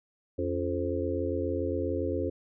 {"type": "harmonic tone with a mistuned harmonic", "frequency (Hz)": 87.31, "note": "F2", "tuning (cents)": 0, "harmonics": [1, 3, 4, 5, 6], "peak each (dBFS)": [-34, -34, -34, -34, -34], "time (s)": [0.38, 2.3], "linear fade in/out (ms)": 10, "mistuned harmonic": 3, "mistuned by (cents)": 110, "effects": []}